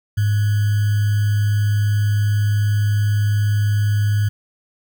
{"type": "tone with sample-and-hold", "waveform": "sine", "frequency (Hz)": 103.83, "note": "G#2", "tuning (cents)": 0, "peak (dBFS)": -14, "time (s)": [0.17, 4.29], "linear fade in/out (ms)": 10, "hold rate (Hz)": 1575, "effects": []}